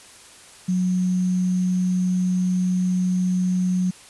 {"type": "tone with sample-and-hold", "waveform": "sine", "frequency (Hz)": 182.8, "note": "F#3", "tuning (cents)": -21, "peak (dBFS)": -18, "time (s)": [0.68, 3.91], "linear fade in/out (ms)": 10, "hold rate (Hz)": 6300, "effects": ["white hiss -46 dBFS RMS until 4.09 s", "resampled to 24000 Hz"]}